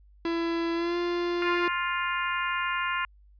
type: tone with pitch glide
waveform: 45% pulse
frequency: 334.9 to 348.5 Hz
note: E4 to F4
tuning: +27 to -4 cents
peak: -26 dBFS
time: 0.25-1.68 s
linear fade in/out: 2 ms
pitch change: +69 cents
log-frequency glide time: 0.74-0.97 s
type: harmonic tone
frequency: 350.7 Hz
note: F4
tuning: 7 cents sharp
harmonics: 3 / 4 / 5 / 6 / 7 / 8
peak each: -30 / -32 / -34 / -36 / -37 / -38 dBFS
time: 1.42-3.05 s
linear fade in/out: 2 ms
effects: added 50 Hz sine -53 dBFS peak until 3.39 s + resampled to 11025 Hz